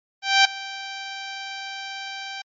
10% pulse tone with ADSR envelope, 782 Hz, G5, 4 cents flat, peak -3 dBFS, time 0.22-2.42 s, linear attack 230 ms, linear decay 4 ms, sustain -20 dB, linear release 7 ms, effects MP3 32 kbps

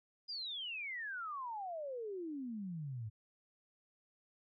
sine exponential sweep, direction down, 4978 to 103.5 Hz, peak -40 dBFS, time 0.28-3.1 s, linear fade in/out 20 ms, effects none

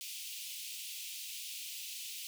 pink high-pass noise, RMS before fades -44 dBFS, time 0.01-2.27 s, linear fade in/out 0 ms, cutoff 2500 Hz, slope 48 dB/octave, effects none

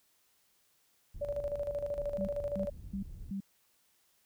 pink low-pass noise, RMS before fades -46 dBFS, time 1.14-3.31 s, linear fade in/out 10 ms, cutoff 110 Hz, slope 12 dB/octave
sine tone with tremolo, 577 Hz, D5, 31 cents flat, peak -31 dBFS, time 1.21-2.7 s, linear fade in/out 10 ms, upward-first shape square, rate 13 Hz, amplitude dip 60%
sine tone bursts, 196 Hz, G3, in tune, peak -34 dBFS, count 4, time 2.18-3.404 s, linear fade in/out 5 ms, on 96 ms, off 280 ms
effects white hiss -71 dBFS RMS until 4.25 s

